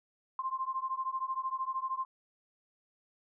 sine beating tone pair, 1046.5 / 1059.5 Hz, C6 / C6, 0 / +21 cents, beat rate 13 Hz, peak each -35 / -36 dBFS, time 0.39-2.05 s, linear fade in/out 2 ms, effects none

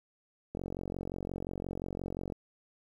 click train, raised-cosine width 2 ms, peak -24 dBFS, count 82, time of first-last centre 0.55-2.322 s, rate 45.7 Hz, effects 10-bit

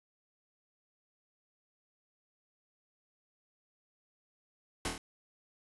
pink noise with echo, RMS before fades -34 dBFS, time 4.85-4.88 s, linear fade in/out 2 ms, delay 25 ms, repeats 4, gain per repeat -3 dB, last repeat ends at 4.98 s, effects resampled to 24000 Hz

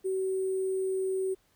sine tone with sample-and-hold, 379.2 Hz, F#4, 43 cents sharp, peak -27 dBFS, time 0.04-1.35 s, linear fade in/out 20 ms, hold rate 8820 Hz, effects pink hiss -68 dBFS RMS until 1.55 s

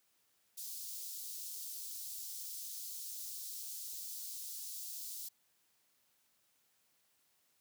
white high-pass noise, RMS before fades -45 dBFS, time 0.57-5.29 s, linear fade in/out 10 ms, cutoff 4300 Hz, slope 24 dB/octave, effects white hiss -75 dBFS RMS until 7.6 s + high-pass 80 Hz 12 dB/octave

